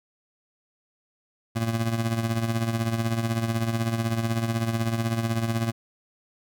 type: tone with tremolo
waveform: 25% pulse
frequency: 114.3 Hz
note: A#2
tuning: 34 cents flat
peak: -17 dBFS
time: 1.55-5.72 s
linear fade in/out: 20 ms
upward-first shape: triangle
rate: 16 Hz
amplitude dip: 70%
effects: none